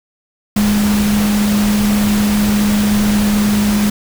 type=tone in noise; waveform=sine; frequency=207.7 Hz; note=G#3; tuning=in tune; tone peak=-11 dBFS; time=0.56-3.9 s; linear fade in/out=5 ms; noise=pink; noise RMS=-21 dBFS; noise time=0.56-3.9 s; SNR=+7 dB; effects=none